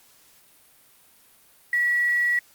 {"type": "tone with quantisation", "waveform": "sine", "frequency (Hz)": 1934, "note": "B6", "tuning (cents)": -37, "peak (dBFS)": -19, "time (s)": [1.73, 2.39], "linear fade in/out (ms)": 2, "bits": 7, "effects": ["white hiss -56 dBFS RMS until 2.54 s", "Opus 48 kbps"]}